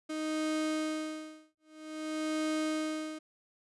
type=tone with tremolo; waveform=35% pulse; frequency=311.1 Hz; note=D#4; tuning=in tune; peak=-28 dBFS; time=0.09-3.19 s; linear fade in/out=10 ms; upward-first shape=sine; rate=0.51 Hz; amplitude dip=100%; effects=resampled to 24000 Hz